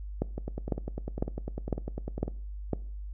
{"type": "two click trains", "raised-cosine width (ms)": 2, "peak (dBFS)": [-21, -14], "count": [20, 6], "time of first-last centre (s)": [[0.38, 2.28], [0.22, 2.733]], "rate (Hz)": [10, 1.99], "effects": ["noise-tail reverb RT60 0.5 s tail -21 dB re dry", "added 50 Hz sine -36 dBFS peak until 3.13 s"]}